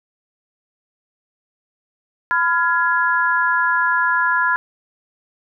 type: chord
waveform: sine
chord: F diminished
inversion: second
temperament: just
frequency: 1005.8 / 1396.9 / 1676.3 Hz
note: Cb6 / F6 / Ab6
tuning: +31 / 0 / +16 cents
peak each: -19 dBFS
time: 2.31-4.56 s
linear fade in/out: 0 ms
effects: none